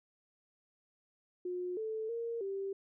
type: tone with pitch steps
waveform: sine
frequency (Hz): 359.7 / 439 / 464.3 / 391.2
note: F#4 / A4 / A#4 / G4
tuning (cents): -49 / -4 / -7 / -4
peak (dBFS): -35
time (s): 1.45-2.73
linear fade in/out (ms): 5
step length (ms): 320
effects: none